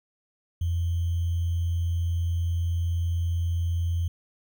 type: tone with sample-and-hold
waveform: sine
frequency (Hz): 85.3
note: F2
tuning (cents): -40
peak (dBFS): -23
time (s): 0.61-4.08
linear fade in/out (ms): 5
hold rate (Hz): 3150
effects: none